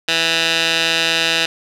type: tone with band-pass filter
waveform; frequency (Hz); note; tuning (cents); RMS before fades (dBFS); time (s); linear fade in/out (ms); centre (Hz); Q
15% pulse; 164.6; E3; -2; -17; 0.08-1.46; 5; 3300; 1.9
effects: none